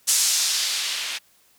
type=noise with low-pass filter sweep; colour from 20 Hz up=violet; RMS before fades=-23 dBFS; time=0.07-1.19 s; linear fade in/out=20 ms; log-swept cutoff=7500 to 2700 Hz; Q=1.2; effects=white hiss -59 dBFS RMS until 1.58 s